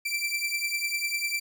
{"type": "beating tone pair", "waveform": "sawtooth", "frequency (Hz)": [2337, 2347], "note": ["D7", "D7"], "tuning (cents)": [-9, -2], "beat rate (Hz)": 10, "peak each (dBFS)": -27, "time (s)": [0.05, 1.4], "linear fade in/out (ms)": 10, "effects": []}